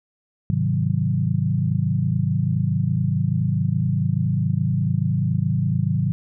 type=chord; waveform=sine; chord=Ab dominant seventh; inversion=none; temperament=equal; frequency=103.83 / 130.81 / 155.56 / 185 Hz; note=Ab2 / C3 / Eb3 / Gb3; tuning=0 / 0 / 0 / 0 cents; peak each=-24 / -23 / -23 / -25 dBFS; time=0.5-6.12 s; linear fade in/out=0 ms; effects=none